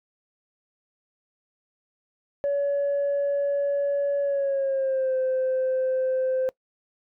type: tone with pitch glide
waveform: sine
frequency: 566 to 519 Hz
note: C#5 to C5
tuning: +36 to -14 cents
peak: -20 dBFS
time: 2.44-6.49 s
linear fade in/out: 0 ms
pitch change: -150 cents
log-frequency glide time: 4.21-5.16 s
effects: noise-tail reverb RT60 0.1 s tail -24 dB re dry + tanh soft clip ceiling -19 dBFS